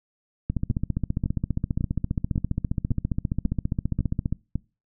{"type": "two click trains", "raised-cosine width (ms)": 5, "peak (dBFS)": [-12, -13], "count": [58, 8], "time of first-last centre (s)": [[0.5, 4.326], [0.71, 4.556]], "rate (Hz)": [14.9, 1.82], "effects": ["noise-tail reverb RT60 0.3 s tail -24 dB re dry"]}